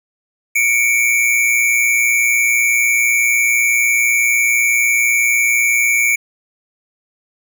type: tone pair together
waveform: square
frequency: 2222 / 2342 Hz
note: C#7 / D7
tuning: +4 / -5 cents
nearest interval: minor second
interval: 91 cents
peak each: -16 / -15 dBFS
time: 0.55-6.16 s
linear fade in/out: 10 ms
effects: none